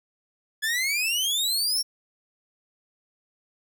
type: exponential sweep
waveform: sawtooth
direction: up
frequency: 1700 to 5588 Hz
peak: -20 dBFS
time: 0.62-1.83 s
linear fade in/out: 20 ms
effects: none